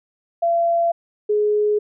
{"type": "tone pair in turn", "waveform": "sine", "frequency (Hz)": [680, 419.4], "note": ["F5", "G#4"], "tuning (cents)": [-46, 17], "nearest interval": "minor sixth", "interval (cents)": 837, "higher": "first", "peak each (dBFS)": -15, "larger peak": "neither", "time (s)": [[0.42, 0.92], [1.29, 1.79]], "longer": "neither", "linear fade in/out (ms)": 10, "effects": []}